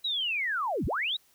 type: linear two-way sweep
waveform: sine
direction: down then up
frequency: 3953 to 35.09 to 3953 Hz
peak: -27 dBFS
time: 0.04-1.17 s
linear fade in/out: 10 ms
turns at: 0.86 s
effects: white hiss -64 dBFS RMS until 1.34 s